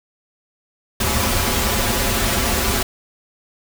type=noise with comb filter; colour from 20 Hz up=pink; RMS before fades=-19 dBFS; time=1-2.83 s; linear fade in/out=5 ms; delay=6.5 ms; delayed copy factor=-0.95; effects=none